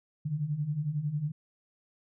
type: beating tone pair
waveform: sine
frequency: 141.3 / 152.3 Hz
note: C#3 / D#3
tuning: +34 / -37 cents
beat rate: 11 Hz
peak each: -35 / -30 dBFS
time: 0.25-1.32 s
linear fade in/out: 10 ms
effects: none